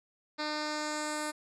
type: tone with low-pass filter sweep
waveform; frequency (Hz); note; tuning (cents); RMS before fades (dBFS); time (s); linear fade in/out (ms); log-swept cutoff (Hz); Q
10% pulse; 302.6; D#4; -48; -35; 0.38-1.32; 20; 4400 to 10000; 2.4
effects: none